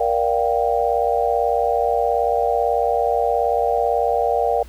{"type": "chord", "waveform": "sine", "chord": "G minor seventh", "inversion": "first", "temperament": "just", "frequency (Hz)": [470.4, 588, 705.6, 784], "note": ["Bb4", "D5", "F5", "G5"], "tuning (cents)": [16, 2, 18, 0], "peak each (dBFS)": [-21, -23, -21, -22], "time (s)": [0, 4.63], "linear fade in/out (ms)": 5, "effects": ["added 60 Hz sine -38 dBFS peak until 4.68 s", "pink hiss -49 dBFS RMS until 4.68 s"]}